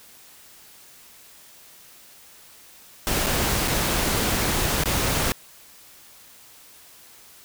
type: noise with dropouts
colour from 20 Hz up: pink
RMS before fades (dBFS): -23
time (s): 3.07-5.32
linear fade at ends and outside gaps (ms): 0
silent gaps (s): 3.262-3.267 / 3.676-3.681 / 4.836-4.857
effects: white hiss -49 dBFS RMS until 7.44 s